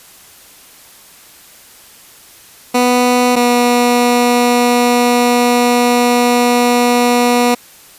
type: tone pair in turn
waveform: 15% pulse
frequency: 246.9 / 242.9 Hz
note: B3 / B3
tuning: 0 / -29 cents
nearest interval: unison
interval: 29 cents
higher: first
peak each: -3 dBFS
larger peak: neither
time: 2.74-3.36 / 3.36-7.55 s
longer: second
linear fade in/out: 10 ms
effects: white hiss -41 dBFS RMS until 7.98 s + resampled to 32000 Hz